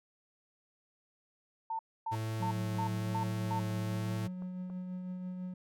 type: tone bursts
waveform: sine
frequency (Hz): 899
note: A5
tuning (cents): +37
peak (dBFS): -33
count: 6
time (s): 1.7-3.596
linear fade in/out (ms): 5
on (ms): 91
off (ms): 270
type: tone with vibrato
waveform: 45% pulse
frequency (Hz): 110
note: A2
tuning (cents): 0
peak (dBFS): -34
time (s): 2.11-4.28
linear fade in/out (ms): 20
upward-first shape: sine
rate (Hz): 1.1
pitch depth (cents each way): 13
type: tone with tremolo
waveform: triangle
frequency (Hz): 182.5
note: F#3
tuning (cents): -24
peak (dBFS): -34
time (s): 2.4-5.54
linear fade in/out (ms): 5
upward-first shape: triangle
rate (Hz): 6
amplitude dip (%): 35
type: clicks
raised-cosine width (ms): 1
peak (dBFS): -38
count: 4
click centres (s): 2.749 / 3.705 / 4.422 / 4.7
effects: none